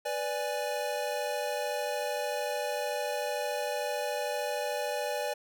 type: chord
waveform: square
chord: G# diminished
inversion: first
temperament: equal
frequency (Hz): 493.9 / 587.3 / 830.6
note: B4 / D5 / G#5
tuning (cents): 0 / 0 / 0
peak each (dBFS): -37 / -34 / -37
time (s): 0.05-5.34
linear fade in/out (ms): 10
effects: none